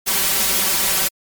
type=noise with comb filter; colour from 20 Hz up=white; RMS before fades=-18 dBFS; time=0.06-1.09 s; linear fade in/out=20 ms; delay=5.2 ms; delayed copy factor=+1; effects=MP3 96 kbps